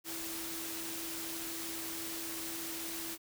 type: tone in noise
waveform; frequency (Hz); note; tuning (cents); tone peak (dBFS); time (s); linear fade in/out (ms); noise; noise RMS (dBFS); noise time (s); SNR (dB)
sine; 329.6; E4; 0; -45; 0.04-3.18; 50; white; -41; 0.04-3.18; -7
effects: none